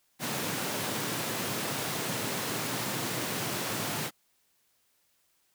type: high-pass noise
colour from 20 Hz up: pink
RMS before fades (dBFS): -33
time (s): 0.19-4.11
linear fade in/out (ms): 50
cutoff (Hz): 110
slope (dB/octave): 48
effects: white hiss -71 dBFS RMS until 5.54 s